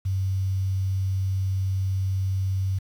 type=tone with quantisation; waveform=sine; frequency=95.5 Hz; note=G2; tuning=45 cents flat; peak=-22 dBFS; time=0.05-2.79 s; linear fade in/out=10 ms; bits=8; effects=none